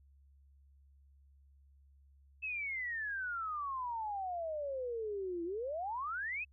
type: exponential two-way sweep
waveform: sine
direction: down then up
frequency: 2637 to 331.8 to 2637 Hz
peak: -36 dBFS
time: 2.42-6.45 s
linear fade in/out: 20 ms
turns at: 5.44 s
effects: added 69 Hz sine -61 dBFS peak until 6.52 s